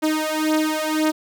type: beating tone pair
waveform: sawtooth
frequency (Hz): 309.5 / 311.4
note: D#4 / D#4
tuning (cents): -9 / +2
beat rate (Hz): 1.9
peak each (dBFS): -18 / -18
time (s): 0.02-1.12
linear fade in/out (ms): 20
effects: none